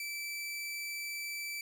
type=tone; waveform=sawtooth; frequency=2322 Hz; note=D7; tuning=20 cents flat; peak=-34 dBFS; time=0-1.61 s; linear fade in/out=2 ms; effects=none